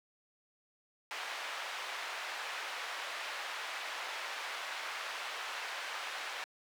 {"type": "band-pass noise", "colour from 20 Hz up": "white", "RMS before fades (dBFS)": -41, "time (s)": [1.11, 6.44], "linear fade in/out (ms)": 0, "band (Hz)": [660, 2500], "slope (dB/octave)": 12, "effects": ["high-pass 400 Hz 12 dB/octave"]}